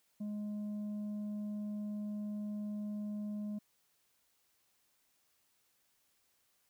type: tone with tanh clipping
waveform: sine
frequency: 208.6 Hz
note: G#3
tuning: 8 cents sharp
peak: -38 dBFS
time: 0.2-3.59 s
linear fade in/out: 10 ms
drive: 4 dB
effects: white hiss -75 dBFS RMS until 6.69 s